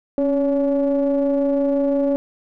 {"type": "ring-modulated tone", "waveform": "triangle", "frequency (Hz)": 144.3, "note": "D3", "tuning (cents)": -30, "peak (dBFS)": -11, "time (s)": [0.18, 2.16], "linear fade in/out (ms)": 0, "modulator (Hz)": 420, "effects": []}